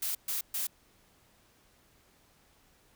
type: noise bursts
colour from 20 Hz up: blue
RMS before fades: -33 dBFS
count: 3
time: 0.02-0.67 s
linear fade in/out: 5 ms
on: 130 ms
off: 130 ms
effects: pink hiss -65 dBFS RMS until 2.95 s